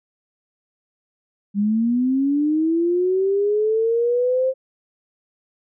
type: linear sweep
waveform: sine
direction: up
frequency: 198.1 to 529 Hz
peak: -16 dBFS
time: 1.54-4.54 s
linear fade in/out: 50 ms
effects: none